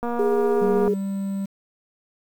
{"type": "click train", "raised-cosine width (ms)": 1, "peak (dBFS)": -15, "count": 203, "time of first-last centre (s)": [0.03, 0.879], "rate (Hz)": 238}
{"type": "tone with tremolo", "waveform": "sine", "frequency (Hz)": 411.4, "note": "G#4", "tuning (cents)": -16, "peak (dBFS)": -17, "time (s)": [0.19, 0.94], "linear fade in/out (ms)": 5, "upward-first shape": "triangle", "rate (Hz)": 16, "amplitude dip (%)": 30}
{"type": "tone with pitch glide", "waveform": "triangle", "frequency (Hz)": [194.5, 196.53], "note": ["G3", "G3"], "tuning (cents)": [-13, 5], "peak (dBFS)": -22, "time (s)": [0.61, 1.46], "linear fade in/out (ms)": 10, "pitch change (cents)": 18, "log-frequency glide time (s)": [0.93, 1.05]}
{"effects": ["8-bit"]}